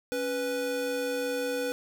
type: tone pair together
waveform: square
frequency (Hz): 277.2 / 493.9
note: C#4 / B4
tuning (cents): 0 / 0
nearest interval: minor seventh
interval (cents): 1000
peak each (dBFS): -36 / -30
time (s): 0.12-1.72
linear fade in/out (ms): 0
effects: none